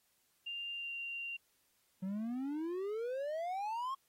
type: tone with pitch glide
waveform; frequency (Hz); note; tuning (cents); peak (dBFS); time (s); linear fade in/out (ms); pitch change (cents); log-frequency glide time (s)
sine; 2794 to 2770; F7 to F7; 0 to -15; -39; 0.46-1.37; 10; -15; 0.73-0.93
type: exponential sweep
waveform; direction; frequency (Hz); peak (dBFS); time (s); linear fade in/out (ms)
triangle; up; 183.6 to 1100; -34; 2.02-3.95; 10
effects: white hiss -75 dBFS RMS until 4.08 s + AAC 48 kbps